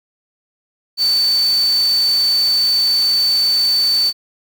sine tone in noise, 4527 Hz, C#8, 36 cents sharp, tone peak -12 dBFS, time 0.97-4.13 s, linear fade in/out 50 ms, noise white, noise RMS -30 dBFS, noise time 0.97-4.13 s, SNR +15 dB, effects none

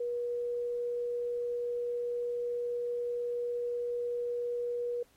sine tone, 481.6 Hz, B4, 44 cents flat, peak -31 dBFS, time 0-5.03 s, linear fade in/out 5 ms, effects pink hiss -67 dBFS RMS until 5.16 s + AAC 48 kbps

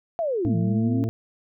sine linear two-way sweep, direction down then up, 698.5 to 163.3 to 277.2 Hz, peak -22 dBFS, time 0.19-1.04 s, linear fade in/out 0 ms, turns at 0.56 s
harmonic tone, 112.4 Hz, A2, 37 cents sharp, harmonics 1 / 2 / 3 / 4 / 6, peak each -24 / -30 / -34 / -36 / -40 dBFS, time 0.45-1.09 s, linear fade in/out 0 ms
effects none

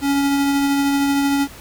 square tone with tremolo, 280 Hz, C#4, 18 cents sharp, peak -15 dBFS, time 0.01-1.48 s, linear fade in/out 50 ms, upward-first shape triangle, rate 13 Hz, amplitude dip 25%, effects added 67 Hz sine -47 dBFS peak until 1.6 s + pink hiss -40 dBFS RMS until 1.6 s

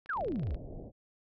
click train, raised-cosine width 0.3 ms, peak -37 dBFS, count 14, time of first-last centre 0.06-0.545 s, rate 26.8 Hz
sine exponential sweep, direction down, 1733 to 51.91 Hz, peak -31 dBFS, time 0.09-0.56 s, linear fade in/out 5 ms
pink low-pass noise, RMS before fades -44 dBFS, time 0.14-0.92 s, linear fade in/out 50 ms, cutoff 670 Hz, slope 48 dB/octave
effects none

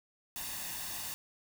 white noise with comb filter, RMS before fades -40 dBFS, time 0.36-1.14 s, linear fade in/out 0 ms, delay 1.1 ms, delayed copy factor +0.6, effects none

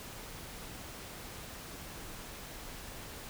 silence, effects pink hiss -46 dBFS RMS until 3.29 s

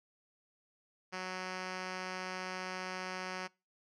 5% pulse tone with low-pass filter, 185 Hz, F#3, in tune, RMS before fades -41 dBFS, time 1.12-3.48 s, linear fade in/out 20 ms, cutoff 4700 Hz, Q 1.5, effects noise-tail reverb RT60 0.3 s tail -25 dB re dry

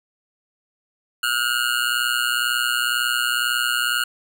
25% pulse tone with amplitude modulation, 1430 Hz, F6, 41 cents sharp, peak -12 dBFS, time 1.23-4.04 s, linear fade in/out 5 ms, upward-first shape sine, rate 122 Hz, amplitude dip 85%, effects none

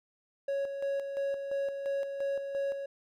triangle tone with tremolo, 554.4 Hz, C#5, in tune, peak -27 dBFS, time 0.48-2.86 s, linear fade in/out 5 ms, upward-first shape square, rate 2.9 Hz, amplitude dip 50%, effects none

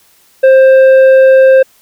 sine tone with tanh clipping, 528 Hz, C5, 16 cents sharp, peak -3 dBFS, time 0.43-1.63 s, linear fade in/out 10 ms, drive 7 dB, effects white hiss -48 dBFS RMS until 1.81 s

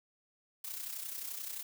blue noise with amplitude modulation, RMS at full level -39 dBFS, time 0.64-1.63 s, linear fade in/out 5 ms, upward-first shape sine, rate 31.5 Hz, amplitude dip 60%, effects none

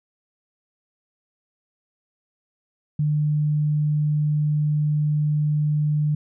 sine tone, 150 Hz, D3, 37 cents sharp, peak -18 dBFS, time 2.99-6.15 s, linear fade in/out 5 ms, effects none

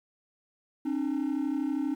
triangle tone pair together, 270 / 302.5 Hz, C#4 / D#4, -45 / -49 cents, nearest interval major second, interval 196 cents, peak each -27 dBFS, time 0.85-1.95 s, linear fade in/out 10 ms, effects tanh soft clip ceiling -21 dBFS + 10-bit

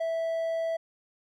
triangle tone, 657 Hz, E5, 6 cents flat, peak -25 dBFS, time 0-0.77 s, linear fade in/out 10 ms, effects none

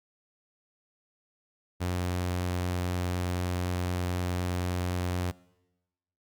sawtooth tone, 89.6 Hz, F2, 45 cents sharp, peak -24 dBFS, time 1.8-5.32 s, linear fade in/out 20 ms, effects noise-tail reverb RT60 1.0 s tail -22 dB re dry + Opus 48 kbps

